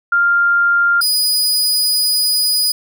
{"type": "tone pair in turn", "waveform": ["sine", "sawtooth"], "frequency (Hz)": [1396.9, 4955], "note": ["F6", "D#8"], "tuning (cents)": [0, -8], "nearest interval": "octave + minor seventh", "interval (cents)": 2192, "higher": "second", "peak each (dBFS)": -10, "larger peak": "neither", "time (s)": [[0.12, 1.01], [1.01, 2.72]], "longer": "second", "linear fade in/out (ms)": 5, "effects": []}